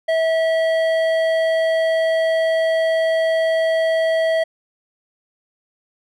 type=tone with hard clipping; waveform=sine; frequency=649 Hz; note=E5; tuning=27 cents flat; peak=-17 dBFS; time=0.08-4.44 s; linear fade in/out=10 ms; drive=10 dB; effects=none